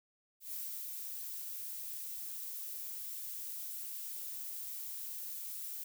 violet noise with ADSR envelope, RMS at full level -41 dBFS, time 0.4-5.84 s, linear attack 130 ms, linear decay 280 ms, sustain -2 dB, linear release 8 ms, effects none

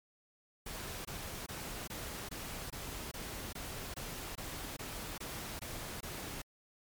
pink noise bursts, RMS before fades -43 dBFS, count 14, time 0.66-6.419 s, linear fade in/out 5 ms, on 390 ms, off 23 ms, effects MP3 96 kbps

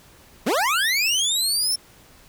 25% pulse linear sweep, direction up, 174.61 to 5440 Hz, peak -15 dBFS, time 0.46-1.76 s, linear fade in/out 10 ms, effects pink hiss -51 dBFS RMS until 2.28 s

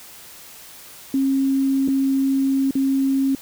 sine tone with dropouts, 270.3 Hz, C#4, 44 cents flat, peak -16 dBFS, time 1.14-3.35 s, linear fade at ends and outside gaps 2 ms, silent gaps 1.878-1.884 / 2.709-2.753 s, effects white hiss -42 dBFS RMS until 3.41 s

